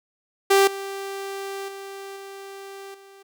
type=tone with level steps; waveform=sawtooth; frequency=392.5 Hz; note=G4; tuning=2 cents sharp; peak=-10 / -26 / -31 / -33 / -42 dBFS; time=0.5-3.23 s; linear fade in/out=10 ms; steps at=0.67 / 1.68 / 2.16 / 2.94 s; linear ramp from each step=5 ms; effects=none